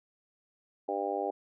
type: harmonic tone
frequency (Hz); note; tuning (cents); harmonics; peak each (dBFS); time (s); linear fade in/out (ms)
100; G2; +35; 3 / 4 / 5 / 6 / 7 / 8; -40 / -36 / -37 / -37 / -38 / -35; 0.88-1.31; 10
effects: none